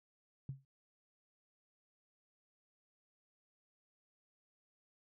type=tone with exponential decay; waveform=sine; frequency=135.3 Hz; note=C#3; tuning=42 cents flat; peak=-36 dBFS; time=0.49-0.65 s; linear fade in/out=2 ms; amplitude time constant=34 ms; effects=none